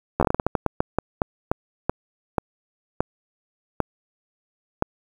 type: slowing click train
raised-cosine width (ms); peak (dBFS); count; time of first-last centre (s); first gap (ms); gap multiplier
1; -5; 20; 0.2-4.824; 12; 1.28
effects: 7-bit